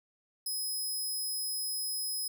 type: tone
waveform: 15% pulse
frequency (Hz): 5100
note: D#8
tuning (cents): +42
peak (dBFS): -27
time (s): 0.46-2.28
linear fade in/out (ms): 5
effects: none